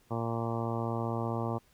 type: harmonic tone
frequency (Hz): 115.5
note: A#2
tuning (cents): -16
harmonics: 1 / 2 / 3 / 4 / 5 / 6 / 7 / 8 / 9 / 10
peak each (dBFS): -34 / -37 / -39 / -40 / -41 / -42 / -42 / -43 / -44 / -44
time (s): 0.1-1.59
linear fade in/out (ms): 20
effects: pink hiss -66 dBFS RMS until 1.73 s